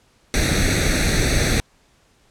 pink noise with comb filter, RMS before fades -18 dBFS, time 0.34-1.6 s, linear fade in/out 0 ms, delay 0.49 ms, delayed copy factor +0.8, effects pink hiss -58 dBFS RMS until 2.3 s + low-pass 9000 Hz 12 dB/octave

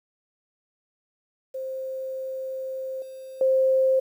sine tone with level steps, 526 Hz, C5, 9 cents sharp, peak -29 / -37 / -17 dBFS, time 1.54-4 s, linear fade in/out 10 ms, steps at 3.02 / 3.41 s, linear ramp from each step 2 ms, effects 9-bit

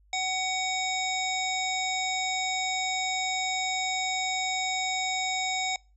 harmonic tone, 750 Hz, F#5, 23 cents sharp, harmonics 1 / 3 / 5 / 7 / 9 / 10, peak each -31 / -31 / -34 / -39 / -39 / -41 dBFS, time 0.13-5.76 s, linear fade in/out 2 ms, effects noise-tail reverb RT60 0.3 s tail -25 dB re dry + added 50 Hz sine -58 dBFS peak until 5.96 s

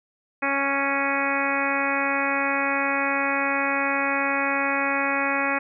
harmonic tone, 277.2 Hz, C#4, in tune, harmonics 1 / 2 / 3 / 4 / 5 / 6 / 7 / 8 / 9, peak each -30 / -30 / -30 / -30 / -30 / -30 / -30 / -30 / -30 dBFS, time 0.42-5.59 s, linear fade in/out 10 ms, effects none

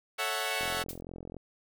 10% pulse chord, F# minor seventh, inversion first, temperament equal, 440 / 554.4 / 659.3 / 740 Hz, A4 / C#5 / E5 / F#5, 0 / 0 / 0 / 0 cents, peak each -29 / -28 / -28 / -26 dBFS, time 0.18-0.84 s, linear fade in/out 20 ms
click train, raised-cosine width 2 ms, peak -29 dBFS, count 34, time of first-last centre 0.61-1.367 s, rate 43.6 Hz
blue noise with exponential decay, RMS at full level -36 dBFS, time 0.89-1.01 s, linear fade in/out 1 ms, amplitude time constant 25 ms
effects none

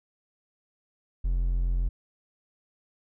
triangle tone, 43.65 Hz, F1, in tune, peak -21 dBFS, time 1.24-1.89 s, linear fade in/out 10 ms, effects none

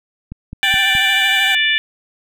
click train, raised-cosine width 5 ms, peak -16 dBFS, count 4, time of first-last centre 0.32-0.952 s, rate 4.75 Hz
15% pulse tone with vibrato, 778 Hz, G5, 13 cents flat, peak -14 dBFS, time 0.63-1.55 s, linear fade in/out 2 ms, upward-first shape sine, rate 13 Hz, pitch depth 37 cents each way
harmonic tone, 587.3 Hz, D5, in tune, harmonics 3 / 4 / 5 / 6, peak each -17 / -18 / -19 / -20 dBFS, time 0.63-1.78 s, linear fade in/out 0 ms
effects none

